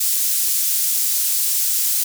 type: high-pass noise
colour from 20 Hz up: pink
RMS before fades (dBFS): -19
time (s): 0-2.04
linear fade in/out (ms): 10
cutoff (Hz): 7900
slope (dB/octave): 12
effects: none